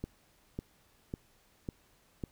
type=click train; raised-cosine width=3 ms; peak=-23 dBFS; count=5; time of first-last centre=0.04-2.238 s; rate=1.82 Hz; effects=pink hiss -67 dBFS RMS until 2.31 s